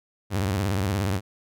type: tone with vibrato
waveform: sawtooth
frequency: 97.3 Hz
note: G2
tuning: 12 cents flat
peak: -19 dBFS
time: 0.3-1.21 s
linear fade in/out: 50 ms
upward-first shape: sine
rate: 17 Hz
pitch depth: 180 cents each way
effects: none